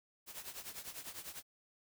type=noise with tremolo; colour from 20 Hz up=white; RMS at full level=-44 dBFS; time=0.26-1.43 s; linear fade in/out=50 ms; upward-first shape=triangle; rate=10 Hz; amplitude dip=85%; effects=none